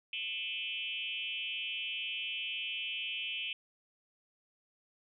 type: tone with frequency modulation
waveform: sine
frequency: 2821 Hz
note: F7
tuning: 17 cents sharp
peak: -35 dBFS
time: 0.13-3.53 s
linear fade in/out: 2 ms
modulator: 198 Hz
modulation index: 2.1
effects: none